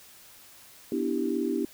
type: chord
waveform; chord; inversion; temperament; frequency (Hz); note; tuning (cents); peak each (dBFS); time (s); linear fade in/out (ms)
sine; E minor seventh; second; equal; 246.9 / 293.7 / 329.6 / 392; B3 / D4 / E4 / G4; 0 / 0 / 0 / 0; -31; 0.92-1.65; 2
effects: white hiss -52 dBFS RMS until 1.73 s